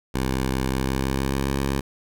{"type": "tone with pitch glide", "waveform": "10% pulse", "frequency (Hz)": [65.41, 68.23], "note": ["C2", "C#2"], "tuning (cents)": [0, -27], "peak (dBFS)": -14, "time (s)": [0.14, 1.81], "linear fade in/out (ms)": 10, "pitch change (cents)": 73, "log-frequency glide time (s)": [0.66, 1.54], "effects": []}